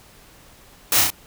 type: noise with echo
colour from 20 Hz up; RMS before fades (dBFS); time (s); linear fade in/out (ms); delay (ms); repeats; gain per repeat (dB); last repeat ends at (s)
white; -18; 0.92-1.01; 2; 31; 3; -2; 1.103
effects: pink hiss -49 dBFS RMS until 1.26 s